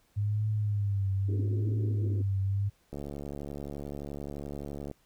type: tone with vibrato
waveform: sine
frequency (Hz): 101.9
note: G#2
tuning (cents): -32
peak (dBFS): -26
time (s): 0.16-2.7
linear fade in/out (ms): 20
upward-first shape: triangle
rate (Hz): 0.78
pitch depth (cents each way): 96
type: band-pass noise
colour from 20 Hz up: pink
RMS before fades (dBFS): -40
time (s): 1.28-2.22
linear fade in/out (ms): 5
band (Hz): 240 to 400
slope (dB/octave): 48
type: click train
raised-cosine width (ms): 2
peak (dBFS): -26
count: 143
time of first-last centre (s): 2.93-4.913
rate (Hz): 71.6
effects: pink hiss -68 dBFS RMS until 5.05 s